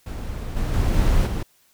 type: noise with level steps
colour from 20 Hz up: brown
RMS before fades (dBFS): -29 / -23 / -20 / -18 / -24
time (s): 0.06-1.43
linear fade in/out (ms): 5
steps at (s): 0.56 / 0.73 / 0.93 / 1.26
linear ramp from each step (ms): 10
effects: white hiss -60 dBFS RMS until 1.73 s